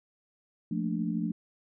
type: chord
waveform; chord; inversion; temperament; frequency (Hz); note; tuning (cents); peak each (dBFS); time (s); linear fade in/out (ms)
sine; Bb major seventh; second; equal; 174.61 / 220 / 233.1 / 293.7; F3 / A3 / Bb3 / D4; 0 / 0 / 0 / 0; -32 / -32 / -38 / -35; 0.71-1.32; 5
effects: none